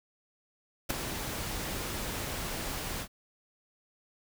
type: noise with ADSR envelope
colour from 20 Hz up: pink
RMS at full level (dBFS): -27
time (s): 0.89-3.08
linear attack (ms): 15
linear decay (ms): 7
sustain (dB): -9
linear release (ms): 76
effects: none

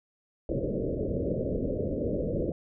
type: low-pass noise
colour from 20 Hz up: white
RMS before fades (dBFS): -30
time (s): 0.49-2.52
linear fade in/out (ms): 2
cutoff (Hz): 590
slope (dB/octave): 96
effects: none

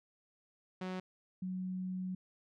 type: tone pair in turn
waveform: sawtooth / sine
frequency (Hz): 185 / 185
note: F#3 / F#3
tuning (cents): 0 / 0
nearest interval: unison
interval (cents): 0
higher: neither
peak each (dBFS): -34 / -36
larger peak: first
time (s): 0.81-1 / 1.42-2.15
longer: second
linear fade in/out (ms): 5
effects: low-pass 4000 Hz 12 dB/octave

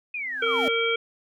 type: linear sweep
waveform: sine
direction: down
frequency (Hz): 2529 to 523.3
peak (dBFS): -28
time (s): 0.14-0.69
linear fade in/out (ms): 5
type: tone with exponential growth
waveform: square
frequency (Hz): 261.6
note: C4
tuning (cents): 0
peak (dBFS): -27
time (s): 0.17-0.68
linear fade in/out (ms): 0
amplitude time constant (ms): 110
type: harmonic tone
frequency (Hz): 460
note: A#4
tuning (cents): -23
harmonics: 1 / 3 / 5 / 7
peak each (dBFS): -25 / -29 / -26 / -29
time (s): 0.42-0.96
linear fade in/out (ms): 5
effects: none

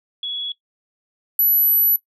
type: tone pair in turn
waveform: sine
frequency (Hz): 3369 / 11851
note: G#7 / F#9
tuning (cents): +24 / +2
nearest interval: octave + minor seventh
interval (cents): 2178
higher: second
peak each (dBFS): -23 / -12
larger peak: second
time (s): 0.23-0.52 / 1.39-1.96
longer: second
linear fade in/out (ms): 2
effects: noise-tail reverb RT60 0.1 s tail -19 dB re dry

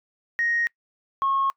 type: tone pair in turn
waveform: sine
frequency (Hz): 1871 / 1088.5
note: A#6 / C#6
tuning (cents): +6 / -32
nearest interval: major sixth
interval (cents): 938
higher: first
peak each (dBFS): -20 / -19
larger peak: second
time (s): 0.39-0.67 / 1.22-1.5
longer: neither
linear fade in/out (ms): 0
effects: noise-tail reverb RT60 0.1 s tail -24 dB re dry + tanh soft clip ceiling -15 dBFS

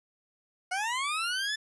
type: linear sweep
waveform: 20% pulse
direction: up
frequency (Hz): 713 to 1760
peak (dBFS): -24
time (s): 0.71-1.56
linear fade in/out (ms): 10
effects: resampled to 24000 Hz + 10-bit

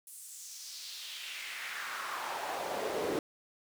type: noise with high-pass filter sweep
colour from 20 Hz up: brown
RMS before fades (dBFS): -39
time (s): 0.07-3.19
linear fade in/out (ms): 2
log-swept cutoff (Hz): 10000 to 360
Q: 2.3
effects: none

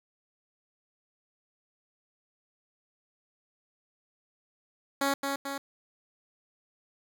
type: tone with echo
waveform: 10% pulse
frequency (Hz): 277.2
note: C#4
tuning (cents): 0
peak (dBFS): -17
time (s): 5.01-5.14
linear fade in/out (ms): 5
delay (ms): 220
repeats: 2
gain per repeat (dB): -4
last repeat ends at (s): 5.58
effects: none

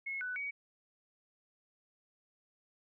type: tone with pitch steps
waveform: sine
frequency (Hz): 2177 / 1492 / 2257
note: C#7 / F#6 / C#7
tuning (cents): -32 / +14 / +31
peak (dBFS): -36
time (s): 0.06-0.51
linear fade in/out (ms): 10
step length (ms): 150
effects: none

